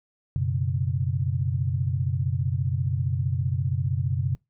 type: chord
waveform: sine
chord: F# suspended fourth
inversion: none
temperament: equal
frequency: 92.5 / 123.47 / 138.59 Hz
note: F#2 / B2 / C#3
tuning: 0 / 0 / 0 cents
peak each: -27 dBFS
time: 0.36-4.35 s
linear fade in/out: 0 ms
effects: noise-tail reverb RT60 0.2 s tail -24 dB re dry

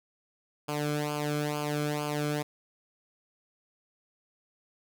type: tone with flanger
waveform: sawtooth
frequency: 148.4 Hz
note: D3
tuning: 18 cents sharp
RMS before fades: -31 dBFS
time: 0.68-2.43 s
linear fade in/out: 10 ms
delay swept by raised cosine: 0.52 to 1.09 ms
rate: 2.2 Hz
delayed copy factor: -0.85
effects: none

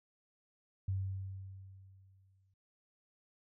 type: tone with exponential decay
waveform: sine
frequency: 95.9 Hz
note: G2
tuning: 37 cents flat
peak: -31 dBFS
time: 0.88-2.54 s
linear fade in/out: 5 ms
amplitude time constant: 360 ms
effects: none

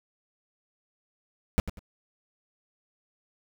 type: noise with echo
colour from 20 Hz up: brown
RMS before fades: -21 dBFS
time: 1.58-1.6 s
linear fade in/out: 0 ms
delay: 96 ms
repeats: 2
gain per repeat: -11 dB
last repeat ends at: 1.792 s
effects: none

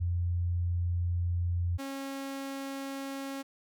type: tone pair in turn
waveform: sine / sawtooth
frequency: 87.31 / 273.1 Hz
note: F2 / C#4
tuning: 0 / -26 cents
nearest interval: octave + minor sixth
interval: 1974 cents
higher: second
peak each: -27 / -32 dBFS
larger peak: first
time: 0-1.78 / 1.78-3.43 s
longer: first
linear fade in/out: 20 ms
effects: none

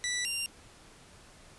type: tone pair in turn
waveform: 15% pulse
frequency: 1966 / 2780 Hz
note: B6 / F7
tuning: -8 / -9 cents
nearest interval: tritone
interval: 599 cents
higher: second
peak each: -24 dBFS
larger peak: neither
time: 0.04-0.25 / 0.25-0.46 s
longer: neither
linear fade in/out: 0 ms
effects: pink hiss -55 dBFS RMS until 1.58 s + resampled to 24000 Hz

